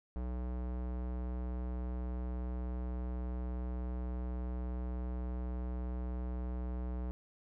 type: tone with low-pass filter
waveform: square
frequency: 61.74 Hz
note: B1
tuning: in tune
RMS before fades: -38 dBFS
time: 0.16-7.11 s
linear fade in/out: 0 ms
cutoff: 960 Hz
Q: 0.65
effects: none